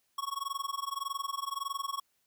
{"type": "tone with amplitude modulation", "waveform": "square", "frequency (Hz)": 1106, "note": "C#6", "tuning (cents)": -4, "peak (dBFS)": -31, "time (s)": [0.18, 2], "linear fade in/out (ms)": 5, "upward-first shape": "sine", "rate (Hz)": 21.7, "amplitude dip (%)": 95, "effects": ["white hiss -75 dBFS RMS until 2.26 s"]}